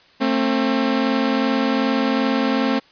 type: tone pair together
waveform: sawtooth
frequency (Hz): 223.9 / 266.5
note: A3 / C4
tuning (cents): +30 / +32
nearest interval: minor third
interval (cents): 302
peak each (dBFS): -17 / -15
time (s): 0.2-2.8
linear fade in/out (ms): 20
effects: white hiss -52 dBFS RMS until 2.91 s + resampled to 11025 Hz